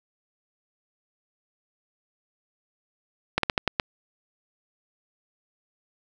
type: slowing click train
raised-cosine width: 0.3 ms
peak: -5 dBFS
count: 6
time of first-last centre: 3.38-3.798 s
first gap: 53 ms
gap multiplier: 1.23
effects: none